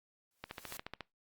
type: noise with exponential growth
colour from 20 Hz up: white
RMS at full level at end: -44 dBFS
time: 0.31-0.77 s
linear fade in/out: 2 ms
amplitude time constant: 100 ms
type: click train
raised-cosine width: 0.3 ms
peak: -25 dBFS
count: 9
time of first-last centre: 0.44-1.007 s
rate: 14.1 Hz
effects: noise-tail reverb RT60 0.2 s tail -23 dB re dry + Opus 48 kbps